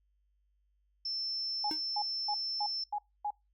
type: tone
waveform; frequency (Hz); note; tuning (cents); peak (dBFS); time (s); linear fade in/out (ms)
sine; 5330; E8; +18; -33; 1.05-2.84; 5
type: tone bursts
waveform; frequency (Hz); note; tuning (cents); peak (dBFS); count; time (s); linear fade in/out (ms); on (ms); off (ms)
sine; 830.6; G#5; 0; -31; 6; 1.64-3.306; 5; 61; 260
type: tone with exponential decay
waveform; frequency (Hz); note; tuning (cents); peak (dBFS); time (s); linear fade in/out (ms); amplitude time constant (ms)
square; 311.1; D#4; 0; -34; 1.71-1.82; 1; 23
effects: noise-tail reverb RT60 0.2 s tail -23 dB re dry + added 50 Hz sine -70 dBFS peak until 3.53 s